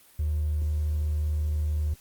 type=tone with hard clipping; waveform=triangle; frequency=76 Hz; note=D#2; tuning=40 cents flat; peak=-24 dBFS; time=0.19-1.94 s; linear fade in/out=5 ms; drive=3 dB; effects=white hiss -56 dBFS RMS until 2 s + Opus 32 kbps